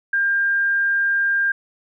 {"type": "tone", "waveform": "sine", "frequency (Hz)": 1600, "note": "G6", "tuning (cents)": 35, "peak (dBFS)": -16, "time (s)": [0.13, 1.52], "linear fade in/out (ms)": 5, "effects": []}